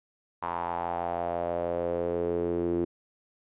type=tone with band-pass filter sweep; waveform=sawtooth; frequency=86.2 Hz; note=F2; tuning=22 cents flat; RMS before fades=-30 dBFS; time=0.42-2.85 s; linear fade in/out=10 ms; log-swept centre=990 to 340 Hz; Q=4.7; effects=resampled to 8000 Hz